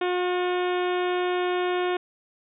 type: harmonic tone with a mistuned harmonic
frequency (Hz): 359.7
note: F#4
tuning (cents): -49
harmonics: 1 / 2 / 3 / 4 / 5 / 6 / 7 / 8 / 9 / 10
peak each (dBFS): -24 / -30 / -34 / -36 / -38 / -40 / -41 / -42 / -43 / -44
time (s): 0.01-1.97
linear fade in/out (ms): 5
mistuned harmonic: 6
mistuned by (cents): +39
effects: none